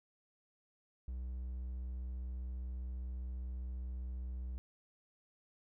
triangle tone with vibrato, 62.5 Hz, B1, 21 cents sharp, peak -37 dBFS, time 1.08-4.58 s, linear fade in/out 0 ms, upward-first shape sine, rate 15 Hz, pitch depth 10 cents each way, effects none

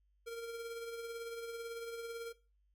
square tone with tremolo, 463.2 Hz, A#4, 11 cents flat, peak -40 dBFS, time 0.26-2.33 s, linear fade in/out 20 ms, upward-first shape triangle, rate 18 Hz, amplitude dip 45%, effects noise-tail reverb RT60 0.3 s tail -17 dB re dry + added 50 Hz sine -70 dBFS peak until 2.74 s

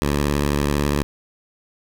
10% pulse tone with vibrato, 72.2 Hz, D2, 29 cents flat, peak -10 dBFS, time 0.02-1.03 s, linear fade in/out 0 ms, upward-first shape triangle, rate 18 Hz, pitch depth 72 cents each way, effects none

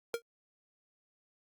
square tone with exponential decay, 466.2 Hz, A#4, in tune, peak -28 dBFS, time 0.14-0.22 s, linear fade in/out 1 ms, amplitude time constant 16 ms, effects Opus 48 kbps

